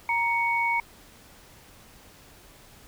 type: tone pair together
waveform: sine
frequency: 936 / 2226 Hz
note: A#5 / C#7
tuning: +7 / +7 cents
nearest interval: octave + minor third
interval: 1500 cents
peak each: -25 dBFS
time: 0.09-0.8 s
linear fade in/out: 2 ms
effects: pink hiss -52 dBFS RMS until 2.87 s